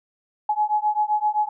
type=beating tone pair; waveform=sine; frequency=842 / 849.7 Hz; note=G#5 / G#5; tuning=+24 / +39 cents; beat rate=7.7 Hz; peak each=-22 dBFS; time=0.49-1.49 s; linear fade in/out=5 ms; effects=none